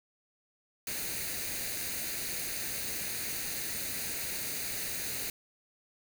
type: noise with comb filter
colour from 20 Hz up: white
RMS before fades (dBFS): -36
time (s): 0.87-5.3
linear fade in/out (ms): 2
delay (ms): 0.46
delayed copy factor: +0.6
effects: none